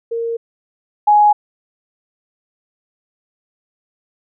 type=tone pair in turn; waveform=sine; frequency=462.3 / 835 Hz; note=A#4 / G#5; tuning=-14 / +9 cents; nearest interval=minor seventh; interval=1023 cents; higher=second; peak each=-18 / -7 dBFS; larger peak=second; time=0.11-0.37 / 1.07-1.33 s; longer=neither; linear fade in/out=10 ms; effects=none